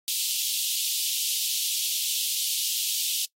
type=high-pass noise; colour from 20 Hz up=pink; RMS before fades=-28 dBFS; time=0.08-3.25 s; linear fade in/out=0 ms; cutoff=2900 Hz; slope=48 dB/octave; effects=noise-tail reverb RT60 0.1 s tail -22 dB re dry + AAC 48 kbps